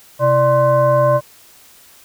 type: tone with frequency modulation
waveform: sine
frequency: 590 Hz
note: D5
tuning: 8 cents sharp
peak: -10 dBFS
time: 0.19-1.21 s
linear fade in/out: 50 ms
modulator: 460 Hz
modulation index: 0.94
effects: white hiss -46 dBFS RMS until 2.04 s